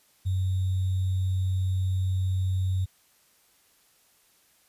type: tone with sample-and-hold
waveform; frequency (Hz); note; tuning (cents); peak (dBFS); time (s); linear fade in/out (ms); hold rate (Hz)
sine; 93.5; F#2; +19; -23; 0.25-2.86; 20; 3675
effects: white hiss -63 dBFS RMS until 4.68 s + resampled to 32000 Hz